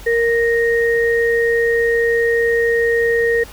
sine tone pair together, 465.4 / 1861.6 Hz, A#4 / A#6, -3 / -3 cents, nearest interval 2 octaves, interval 2400 cents, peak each -14 / -18 dBFS, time 0.06-3.44 s, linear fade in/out 10 ms, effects added 50 Hz sine -38 dBFS peak until 3.52 s + pink hiss -39 dBFS RMS until 3.52 s

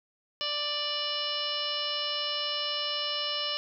harmonic tone, 588 Hz, D5, 2 cents sharp, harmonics 1 / 2 / 3 / 4 / 5 / 6 / 7 / 8 / 9, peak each -39 / -39 / -44 / -44 / -32 / -42 / -38 / -43 / -36 dBFS, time 0.41-3.57 s, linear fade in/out 0 ms, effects none

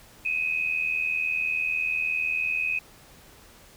sine tone pair together, 2489 / 2569 Hz, D#7 / E7, 0 / -45 cents, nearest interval minor second, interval 55 cents, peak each -27 dBFS, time 0.25-2.79 s, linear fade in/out 5 ms, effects pink hiss -52 dBFS RMS until 3.76 s

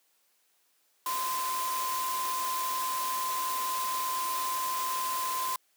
sine tone in noise, 1032 Hz, C6, 24 cents flat, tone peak -30 dBFS, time 1.06-5.56 s, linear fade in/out 2 ms, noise white, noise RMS -36 dBFS, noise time 1.06-5.56 s, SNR +3 dB, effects white hiss -70 dBFS RMS until 5.76 s + high-pass 300 Hz 12 dB/octave

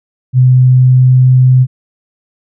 sine tone with pitch glide, 127.5 to 128.24 Hz, C3 to C3, -44 to -34 cents, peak -3 dBFS, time 0.33-1.67 s, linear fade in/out 50 ms, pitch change +10 cents, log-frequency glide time 0.53-1.33 s, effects none

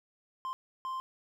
triangle tone bursts at uneven times, 1046 Hz, C6, 1 cent flat, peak -32 dBFS, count 2, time 0.45-0.53 / 0.85-1 s, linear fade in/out 0 ms, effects none

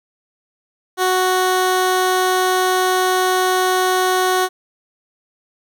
15% pulse tone, 370 Hz, F#4, in tune, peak -8 dBFS, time 0.97-4.49 s, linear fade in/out 50 ms, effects none

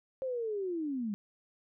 sine linear sweep, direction down, 535 to 196 Hz, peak -32 dBFS, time 0.22-1.14 s, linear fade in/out 0 ms, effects none

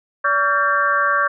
sine tone cluster, 576 / 1138 / 1376 / 1579 / 1788 Hz, D5 / C#6 / F6 / G6 / A6, -34 / +45 / -26 / +12 / +27 cents, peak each -25 / -18 / -23 / -19 / -27 dBFS, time 0.24-1.28 s, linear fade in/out 10 ms, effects none

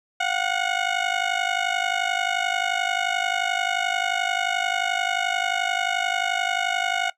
15% pulse ring-modulated tone, 730 Hz, F#5, 24 cents flat, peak -12 dBFS, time 0.2-7.1 s, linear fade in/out 5 ms, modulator 25.7 Hz, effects noise-tail reverb RT60 0.1 s tail -19 dB re dry + low-pass 5000 Hz 12 dB/octave

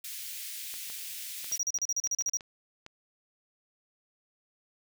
white high-pass noise, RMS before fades -40 dBFS, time 0.04-1.58 s, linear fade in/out 5 ms, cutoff 2100 Hz, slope 24 dB/octave
clicks, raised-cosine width 0.2 ms, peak -28 dBFS, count 10, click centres 0.74 / 0.9 / 1.444 / 1.517 / 1.787 / 2.07 / 2.21 / 2.289 / 2.408 / 2.864 s
triangle tone bursts, 5750 Hz, F8, 50 cents sharp, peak -26 dBFS, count 12, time 1.52-2.371 s, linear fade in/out 2 ms, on 37 ms, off 37 ms
effects none

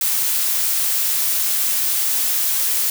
blue noise, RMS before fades -19 dBFS, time 0.01-2.9 s, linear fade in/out 2 ms, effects none

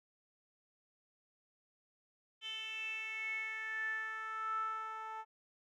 10% pulse tone with band-pass filter sweep, 440 Hz, A4, in tune, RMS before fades -41 dBFS, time 2.41-5.25 s, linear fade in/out 50 ms, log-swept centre 3200 to 1000 Hz, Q 9.2, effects none

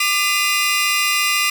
sawtooth tone cluster, 1192 / 2022 / 2478 / 2785 Hz, D6 / B6 / D#7 / F7, +25 / +40 / -8 / -5 cents, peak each -18 dBFS, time 0-1.5 s, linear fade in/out 5 ms, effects none

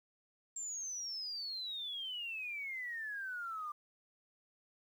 sine exponential sweep, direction down, 7459 to 1183 Hz, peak -39 dBFS, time 0.56-3.72 s, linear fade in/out 5 ms, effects 11-bit

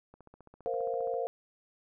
click train, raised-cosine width 1 ms, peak -39 dBFS, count 16, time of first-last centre 0.14-1.14 s, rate 15 Hz
sine chord, Bb suspended second, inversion none, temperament equal, 466.2 / 523.3 / 698.5 Hz, Bb4 / C5 / F5, 0 / 0 / 0 cents, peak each -34 / -34 / -36 dBFS, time 0.66-1.27 s, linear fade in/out 0 ms
effects none

